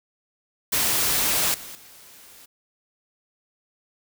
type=noise with level steps; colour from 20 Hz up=white; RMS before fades=-22 / -39 / -48 dBFS; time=0.72-2.46 s; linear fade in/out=10 ms; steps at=1.54 / 1.75 s; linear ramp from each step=2 ms; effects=none